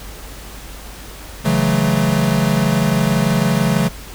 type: chord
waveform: square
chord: F# minor seventh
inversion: second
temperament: equal with one note detuned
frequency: 138.59 / 164.81 / 185 / 216.8 Hz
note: C#3 / E3 / F#3 / A3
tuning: 0 / 0 / 0 / -25 cents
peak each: -20 dBFS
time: 1.44-3.89 s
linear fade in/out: 20 ms
effects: added 50 Hz sine -35 dBFS peak until 4.14 s + pink hiss -36 dBFS RMS until 4.14 s